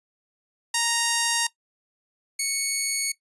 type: tone pair in turn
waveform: 5% pulse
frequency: 932.3 / 2217 Hz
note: A#5 / C#7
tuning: 0 / 0 cents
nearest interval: octave + minor third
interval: 1500 cents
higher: second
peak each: -9 / -12 dBFS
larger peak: first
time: 0.74-1.47 / 2.39-3.12 s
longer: neither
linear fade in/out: 5 ms
effects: noise-tail reverb RT60 0.1 s tail -18 dB re dry + resampled to 24000 Hz